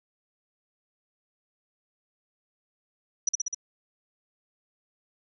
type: tone with echo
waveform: sine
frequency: 5870 Hz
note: F#8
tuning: 15 cents flat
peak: -20 dBFS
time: 3.27-3.29 s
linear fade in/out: 5 ms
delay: 64 ms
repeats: 4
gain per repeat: -2 dB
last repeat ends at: 3.546 s
effects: none